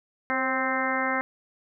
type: harmonic tone with a mistuned harmonic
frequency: 260.9 Hz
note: C4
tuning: 5 cents flat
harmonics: 1 / 2 / 3 / 4 / 5 / 6 / 7 / 8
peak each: -32 / -32 / -32 / -32 / -32 / -32 / -32 / -32 dBFS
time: 0.3-1.21 s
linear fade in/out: 0 ms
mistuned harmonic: 2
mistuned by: +35 cents
effects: none